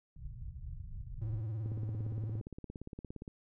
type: low-pass noise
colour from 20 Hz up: pink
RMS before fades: -44 dBFS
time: 0.16-1.41 s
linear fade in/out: 5 ms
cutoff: 140 Hz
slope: 48 dB/octave
type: tone with vibrato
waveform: triangle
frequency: 109.1 Hz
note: A2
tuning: 14 cents flat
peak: -33 dBFS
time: 1.21-2.41 s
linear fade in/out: 10 ms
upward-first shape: sine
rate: 18 Hz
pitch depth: 110 cents each way
type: click train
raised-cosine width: 3 ms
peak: -31 dBFS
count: 29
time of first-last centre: 1.66-3.278 s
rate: 17.3 Hz
effects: none

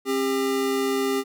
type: tone pair together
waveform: square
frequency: 268.4 / 399.6 Hz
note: C4 / G4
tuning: +44 / +33 cents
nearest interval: perfect fifth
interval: 689 cents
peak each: -27 / -24 dBFS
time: 0.05-1.24 s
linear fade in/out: 50 ms
effects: none

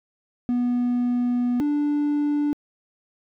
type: tone pair in turn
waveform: triangle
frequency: 244.4 / 293.1 Hz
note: B3 / D4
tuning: -18 / -3 cents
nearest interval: minor third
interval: 315 cents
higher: second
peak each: -17 dBFS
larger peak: neither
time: 0.49-1.6 / 1.6-2.53 s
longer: first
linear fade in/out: 0 ms
effects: tanh soft clip ceiling -13 dBFS

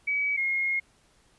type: tone pair in turn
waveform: sine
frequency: 2277 / 2149 Hz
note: C#7 / C7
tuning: +46 / +46 cents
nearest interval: minor second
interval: 100 cents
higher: first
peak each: -24 dBFS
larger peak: neither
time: 0.07-0.37 / 0.37-0.8 s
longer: second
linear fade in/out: 10 ms
effects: pink hiss -63 dBFS RMS until 1.38 s + resampled to 24000 Hz

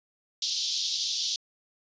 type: band-pass noise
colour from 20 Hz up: pink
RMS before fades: -30 dBFS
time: 0.42-1.36 s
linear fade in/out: 2 ms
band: 3400 to 6000 Hz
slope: 48 dB/octave
effects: resampled to 16000 Hz

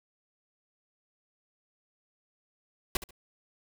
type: noise with echo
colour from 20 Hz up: pink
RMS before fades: -28 dBFS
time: 2.95-2.97 s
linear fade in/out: 2 ms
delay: 69 ms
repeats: 2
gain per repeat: -13 dB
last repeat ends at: 3.108 s
effects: none

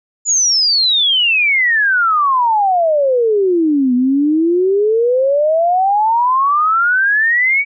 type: exponential two-way sweep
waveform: sine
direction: down then up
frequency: 7040 to 244 to 2291 Hz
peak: -10 dBFS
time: 0.25-7.65 s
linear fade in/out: 50 ms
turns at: 3.94 s
effects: none

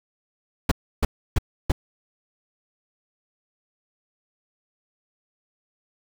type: noise bursts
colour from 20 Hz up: brown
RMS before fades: -17 dBFS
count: 4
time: 0.69-1.72 s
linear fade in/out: 5 ms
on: 25 ms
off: 310 ms
effects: none

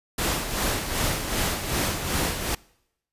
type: noise with tremolo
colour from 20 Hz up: pink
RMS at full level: -24 dBFS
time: 0.18-2.55 s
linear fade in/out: 5 ms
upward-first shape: sine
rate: 2.6 Hz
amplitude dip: 55%
effects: noise-tail reverb RT60 0.8 s tail -24 dB re dry + resampled to 32000 Hz

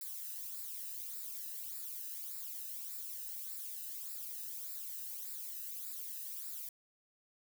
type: noise with flanger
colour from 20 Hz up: violet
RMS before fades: -44 dBFS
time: 0.01-6.69 s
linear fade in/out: 2 ms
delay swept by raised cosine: 0.32 to 0.91 ms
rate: 1.7 Hz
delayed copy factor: -0.65
effects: none

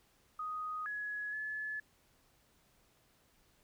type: tone with pitch steps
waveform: sine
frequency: 1247 / 1684 / 1720 Hz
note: D#6 / G#6 / A6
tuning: +3 / +24 / -40 cents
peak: -37 dBFS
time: 0.39-1.8 s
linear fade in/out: 5 ms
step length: 470 ms
effects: pink hiss -70 dBFS RMS until 3.63 s

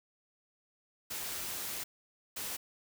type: noise bursts at uneven times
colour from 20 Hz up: white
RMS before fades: -39 dBFS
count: 2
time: 1.1-1.84 / 2.36-2.57 s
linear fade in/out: 10 ms
effects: none

